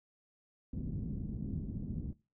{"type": "low-pass noise", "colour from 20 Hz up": "white", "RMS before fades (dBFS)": -39, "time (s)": [0.73, 2.13], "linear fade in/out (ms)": 5, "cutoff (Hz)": 230, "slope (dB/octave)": 24, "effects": ["noise-tail reverb RT60 0.3 s tail -20 dB re dry"]}